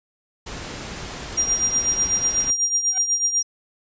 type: noise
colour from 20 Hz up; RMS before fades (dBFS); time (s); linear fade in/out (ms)
pink; -33; 0.46-2.51; 10
type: tone with tremolo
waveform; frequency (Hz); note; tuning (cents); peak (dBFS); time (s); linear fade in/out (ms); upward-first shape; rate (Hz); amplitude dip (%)
sine; 5700; F8; +34; -15; 1.37-3.43; 10; triangle; 8.1; 75
type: tone with exponential growth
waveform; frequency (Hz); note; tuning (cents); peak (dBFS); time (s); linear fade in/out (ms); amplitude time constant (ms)
sawtooth; 758; F#5; +42; -24; 2.89-2.98; 2; 19
effects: resampled to 16000 Hz